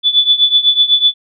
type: tone with tremolo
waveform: sine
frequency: 3468 Hz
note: A7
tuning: 26 cents flat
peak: -4 dBFS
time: 0.03-1.14 s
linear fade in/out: 50 ms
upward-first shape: triangle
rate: 8 Hz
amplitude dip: 90%
effects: none